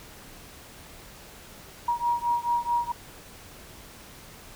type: beating tone pair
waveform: sine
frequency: 950 / 954.6 Hz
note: A#5 / A#5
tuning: +33 / +41 cents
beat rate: 4.6 Hz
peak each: -26 / -27 dBFS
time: 1.88-2.92 s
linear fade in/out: 5 ms
effects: pink hiss -47 dBFS RMS until 4.55 s